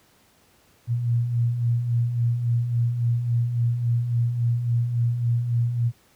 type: beating tone pair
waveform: sine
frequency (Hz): 115.7 / 119.3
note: A#2 / A#2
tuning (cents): -13 / +41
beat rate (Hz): 3.6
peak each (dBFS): -29 / -20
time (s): 0.87-5.92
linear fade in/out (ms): 50
effects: pink hiss -59 dBFS RMS until 6.15 s + high-pass 60 Hz 12 dB/octave